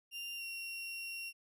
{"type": "tone with pitch glide", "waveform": "35% pulse", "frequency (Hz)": [2786, 2744], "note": ["F7", "F7"], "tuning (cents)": [-5, -31], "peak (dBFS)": -39, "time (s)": [0.11, 1.33], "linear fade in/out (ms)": 50, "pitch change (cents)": -26, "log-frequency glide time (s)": [0.36, 0.43], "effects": []}